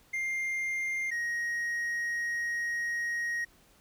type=tone pair in turn; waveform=triangle; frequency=2107 / 1882 Hz; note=C7 / A#6; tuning=+12 / +16 cents; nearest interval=major second; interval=196 cents; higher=first; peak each=-28 dBFS; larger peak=neither; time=0.13-1.11 / 1.11-3.45 s; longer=second; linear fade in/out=10 ms; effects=pink hiss -62 dBFS RMS until 3.8 s